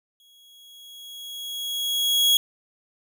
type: tone with exponential growth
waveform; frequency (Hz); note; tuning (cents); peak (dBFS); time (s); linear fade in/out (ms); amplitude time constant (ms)
40% pulse; 3322; G#7; 0; -14; 0.2-2.37; 1; 470
effects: none